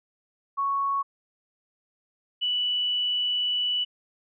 sine tone pair in turn, 1109 / 2961 Hz, C#6 / F#7, 0 / +1 cents, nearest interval octave + perfect fourth, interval 1701 cents, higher second, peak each -23 dBFS, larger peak neither, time 0.57-1.03 / 2.41-3.85 s, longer second, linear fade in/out 20 ms, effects none

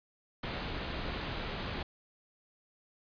pink low-pass noise, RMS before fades -38 dBFS, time 0.43-1.83 s, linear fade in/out 5 ms, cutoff 4400 Hz, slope 48 dB/octave, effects resampled to 11025 Hz

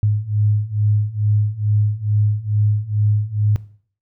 sine beating tone pair, 103.83 / 106.13 Hz, G#2 / G#2, 0 / +38 cents, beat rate 2.3 Hz, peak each -20 / -17 dBFS, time 0.03-3.56 s, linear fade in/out 0 ms, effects noise-tail reverb RT60 0.5 s tail -18 dB re dry

